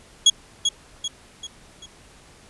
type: tone with echo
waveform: 30% pulse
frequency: 3322 Hz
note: G#7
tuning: in tune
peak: -7 dBFS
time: 0.26-0.3 s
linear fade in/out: 5 ms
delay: 390 ms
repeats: 4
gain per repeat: -7 dB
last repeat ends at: 1.86 s
effects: pink hiss -50 dBFS RMS until 2.49 s + resampled to 24000 Hz